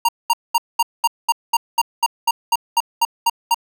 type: tone bursts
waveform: square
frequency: 932.3 Hz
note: A#5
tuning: in tune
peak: -13 dBFS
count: 15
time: 0.05-3.545 s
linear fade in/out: 5 ms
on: 37 ms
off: 210 ms
effects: none